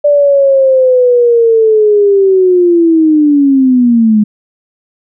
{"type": "linear sweep", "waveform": "sine", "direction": "down", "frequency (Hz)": [587.3, 207.7], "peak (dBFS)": -4, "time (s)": [0.04, 4.24], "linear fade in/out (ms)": 10, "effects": []}